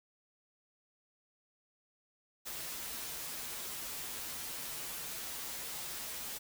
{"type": "noise with comb filter", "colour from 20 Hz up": "white", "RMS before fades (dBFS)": -42, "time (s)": [2.45, 6.39], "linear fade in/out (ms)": 20, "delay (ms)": 10, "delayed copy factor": -0.7, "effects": []}